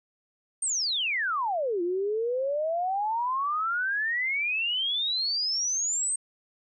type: exponential two-way sweep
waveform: sine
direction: down then up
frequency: 8960 to 340 to 8480 Hz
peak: -25 dBFS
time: 0.62-6.16 s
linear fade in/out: 5 ms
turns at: 1.82 s
effects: none